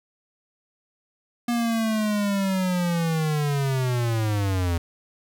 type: linear sweep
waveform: square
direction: down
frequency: 240 to 83.4 Hz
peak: -22 dBFS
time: 1.48-4.78 s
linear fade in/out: 5 ms
effects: none